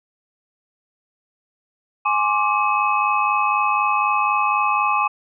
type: tone cluster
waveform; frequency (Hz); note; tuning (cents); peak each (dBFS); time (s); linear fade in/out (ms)
sine; 832 / 1062 / 1166 / 2556; G#5 / C6 / D6 / D#7; +3 / +25 / -13 / +46; -22 / -22 / -20 / -24; 2.05-5.08; 10
effects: none